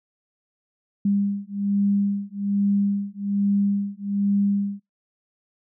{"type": "beating tone pair", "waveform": "sine", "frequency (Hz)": [200.2, 201.4], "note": ["G3", "G3"], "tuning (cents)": [37, 47], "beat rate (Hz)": 1.2, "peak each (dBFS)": -23, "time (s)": [1.05, 4.8], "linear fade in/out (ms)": 5, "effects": ["noise-tail reverb RT60 0.2 s tail -26 dB re dry"]}